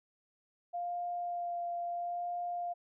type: tone with vibrato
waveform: sine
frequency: 698.5 Hz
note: F5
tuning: in tune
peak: -34 dBFS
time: 0.73-2.74 s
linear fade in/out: 20 ms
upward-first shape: sine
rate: 0.75 Hz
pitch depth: 12 cents each way
effects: none